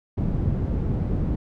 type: low-pass noise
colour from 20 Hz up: white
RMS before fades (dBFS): -24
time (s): 0.17-1.36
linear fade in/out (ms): 10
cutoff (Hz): 160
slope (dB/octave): 12
effects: none